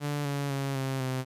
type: tone with pitch steps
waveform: sawtooth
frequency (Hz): 145.6 / 141.54 / 137.59 / 133.75 / 130.01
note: D3 / C#3 / C#3 / C3 / C3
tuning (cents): -15 / +36 / -13 / +38 / -11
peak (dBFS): -25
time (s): 0-1.25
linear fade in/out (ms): 50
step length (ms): 250
effects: resampled to 32000 Hz + 11-bit